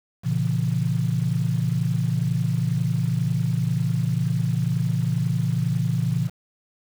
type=chord; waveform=sine; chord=A# diminished; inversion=none; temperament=equal with one note detuned; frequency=116.54 / 138.59 / 168.76 Hz; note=A#2 / C#3 / E3; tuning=0 / 0 / +41 cents; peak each=-24 dBFS; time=0.23-6.3 s; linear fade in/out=50 ms; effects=tanh soft clip ceiling -10 dBFS + 7-bit